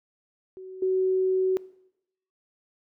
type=tone with level steps; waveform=sine; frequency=375.3 Hz; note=F#4; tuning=25 cents sharp; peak=-38 / -21 dBFS; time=0.57-1.57 s; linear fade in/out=0 ms; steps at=0.82 s; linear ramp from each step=5 ms; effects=noise-tail reverb RT60 0.8 s tail -20 dB re dry